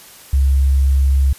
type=tone with sample-and-hold; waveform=sine; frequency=68 Hz; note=C#2; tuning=33 cents flat; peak=-10 dBFS; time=0.33-1.33 s; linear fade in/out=5 ms; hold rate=11025 Hz; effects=white hiss -41 dBFS RMS until 1.38 s + resampled to 32000 Hz